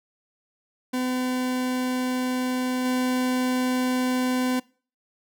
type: tone with level steps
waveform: 40% pulse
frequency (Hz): 253.5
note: B3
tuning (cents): +45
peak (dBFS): -23 / -21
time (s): 0.93-4.6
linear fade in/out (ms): 10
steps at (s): 2.84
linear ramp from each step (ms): 20
effects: noise-tail reverb RT60 0.4 s tail -23 dB re dry